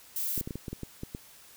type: noise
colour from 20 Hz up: violet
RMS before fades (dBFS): -32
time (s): 0.16-0.41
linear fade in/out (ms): 2
type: clicks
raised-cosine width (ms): 3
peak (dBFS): -23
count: 10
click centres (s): 0.378 / 0.411 / 0.475 / 0.508 / 0.556 / 0.682 / 0.73 / 0.833 / 1.034 / 1.149
effects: white hiss -54 dBFS RMS until 1.56 s